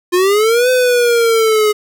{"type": "linear two-way sweep", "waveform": "square", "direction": "up then down", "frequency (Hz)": [349.2, 510, 418.7], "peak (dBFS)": -10, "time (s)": [0.12, 1.73], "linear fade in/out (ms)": 20, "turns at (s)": 0.7, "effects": []}